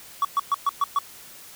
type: tone bursts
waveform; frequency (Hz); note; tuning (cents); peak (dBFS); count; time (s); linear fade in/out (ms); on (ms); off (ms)
triangle; 1132; C#6; +36; -16; 6; 0.22-0.988; 2; 28; 120
effects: white hiss -45 dBFS RMS until 1.55 s